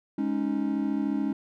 triangle chord, Ab suspended fourth, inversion none, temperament equal, 207.7 / 277.2 / 311.1 Hz, Ab3 / Db4 / Eb4, 0 / 0 / 0 cents, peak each -28 / -26 / -29 dBFS, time 0.18-1.33 s, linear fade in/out 5 ms, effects none

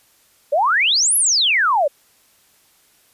sine exponential two-way sweep, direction up then down, 537 to 11510 to 537 Hz, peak -13 dBFS, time 0.52-1.88 s, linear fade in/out 10 ms, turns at 1.16 s, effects white hiss -56 dBFS RMS until 3.13 s + resampled to 32000 Hz

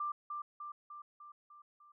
sine tone with echo, 1184 Hz, D6, 14 cents sharp, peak -34 dBFS, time 0-0.12 s, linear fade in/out 5 ms, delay 300 ms, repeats 6, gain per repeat -4 dB, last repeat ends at 1.92 s, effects none

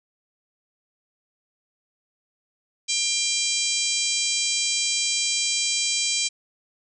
harmonic tone, 795 Hz, G5, 24 cents sharp, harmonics 3 / 4 / 5 / 6 / 7 / 8 / 9 / 10, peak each -30 / -30 / -30 / -30 / -30 / -30 / -30 / -30 dBFS, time 2.88-6.29 s, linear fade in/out 20 ms, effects none

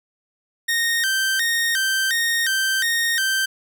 sawtooth tone with vibrato, 1700 Hz, G#6, 40 cents sharp, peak -15 dBFS, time 0.68-3.46 s, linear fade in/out 10 ms, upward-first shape square, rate 1.4 Hz, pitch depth 150 cents each way, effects none

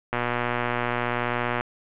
click train, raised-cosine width 0.5 ms, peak -10 dBFS, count 180, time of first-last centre 0.13-1.609 s, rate 121 Hz, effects resampled to 8000 Hz + 8-bit

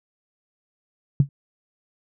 sine tone with exponential decay, 139.5 Hz, C#3, 11 cents sharp, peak -8 dBFS, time 1.2-1.29 s, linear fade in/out 2 ms, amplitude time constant 18 ms, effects none

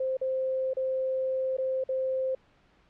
sine tone with dropouts, 523.3 Hz, C5, in tune, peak -26 dBFS, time 0-2.35 s, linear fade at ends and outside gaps 5 ms, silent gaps 0.17-0.213 / 0.735-0.768 / 1.569-1.583 / 1.839-1.889 s, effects pink hiss -63 dBFS RMS until 2.89 s + low-pass 3000 Hz 12 dB/octave

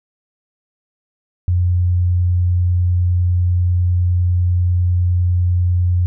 sine tone, 89 Hz, F2, 33 cents sharp, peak -12 dBFS, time 1.48-6.06 s, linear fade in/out 0 ms, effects none

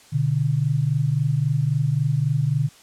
sine tone pair together, 123.59 / 147.3 Hz, B2 / D3, +2 / +6 cents, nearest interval minor third, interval 304 cents, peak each -22 / -20 dBFS, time 0.12-2.69 s, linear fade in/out 20 ms, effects white hiss -50 dBFS RMS until 2.82 s + low-pass 9000 Hz 12 dB/octave

